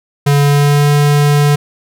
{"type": "tone with pitch glide", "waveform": "square", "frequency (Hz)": [143, 145.67], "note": ["D3", "D3"], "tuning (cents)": [-46, -14], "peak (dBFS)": -8, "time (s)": [0.26, 1.56], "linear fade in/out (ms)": 10, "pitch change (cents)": 32, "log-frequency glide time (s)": [0.39, 0.9], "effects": []}